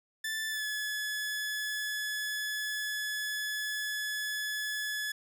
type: tone with pitch glide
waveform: sawtooth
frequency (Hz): 1760 to 1709.9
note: A6 to A6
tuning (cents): 0 to -50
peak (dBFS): -29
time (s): 0.24-5.12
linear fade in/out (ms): 5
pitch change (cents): -50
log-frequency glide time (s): 0.49-0.65
effects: none